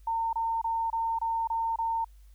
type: tone bursts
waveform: sine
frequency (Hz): 910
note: A#5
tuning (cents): -42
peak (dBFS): -26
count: 7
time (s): 0.07-2.046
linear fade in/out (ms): 5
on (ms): 260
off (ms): 26
effects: added 50 Hz sine -50 dBFS peak until 2.34 s + white hiss -69 dBFS RMS until 2.34 s